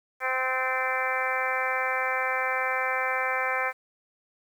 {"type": "harmonic tone with a mistuned harmonic", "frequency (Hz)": 259.3, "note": "C4", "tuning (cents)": -15, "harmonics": [2, 3, 4, 5, 6, 7, 8, 9], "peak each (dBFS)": [-33, -33, -33, -33, -33, -33, -33, -33], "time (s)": [0.2, 3.73], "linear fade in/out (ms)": 50, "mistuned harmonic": 7, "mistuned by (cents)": -24, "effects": ["9-bit"]}